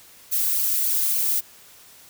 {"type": "noise with flanger", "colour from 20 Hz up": "violet", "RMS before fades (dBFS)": -22, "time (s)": [0.31, 1.41], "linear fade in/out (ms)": 20, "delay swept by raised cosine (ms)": [0.54, 2.24], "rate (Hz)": 3.5, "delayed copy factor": -0.6, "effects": ["white hiss -49 dBFS RMS until 2.09 s"]}